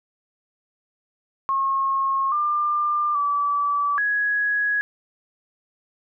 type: tone with pitch steps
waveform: sine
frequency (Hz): 1084 / 1195 / 1153 / 1670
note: C#6 / D6 / D6 / G#6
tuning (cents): -39 / +30 / -32 / +9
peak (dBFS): -19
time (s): 1.49-4.81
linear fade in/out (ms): 0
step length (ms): 830
effects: none